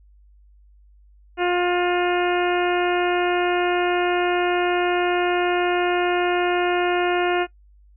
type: harmonic tone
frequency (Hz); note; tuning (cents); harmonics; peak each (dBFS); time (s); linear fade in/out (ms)
354.7; F4; +27; 1 / 2 / 3 / 4 / 5 / 6 / 7 / 8; -20 / -24 / -31 / -28 / -32 / -34 / -32 / -34; 1.37-7.47; 50
effects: noise-tail reverb RT60 0.1 s tail -19 dB re dry + added 50 Hz sine -49 dBFS peak until 7.96 s